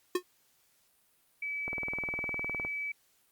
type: tone with exponential decay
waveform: square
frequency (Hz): 360.9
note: F#4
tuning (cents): -43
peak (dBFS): -24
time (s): 0.15-0.23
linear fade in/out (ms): 5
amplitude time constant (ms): 16
type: tone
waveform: sine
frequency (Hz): 2294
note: D7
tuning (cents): -41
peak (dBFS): -33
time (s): 1.42-2.92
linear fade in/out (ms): 5
type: click train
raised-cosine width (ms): 1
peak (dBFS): -25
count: 20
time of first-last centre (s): 1.68-2.649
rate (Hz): 19.6
effects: white hiss -69 dBFS RMS until 3.31 s + Opus 48 kbps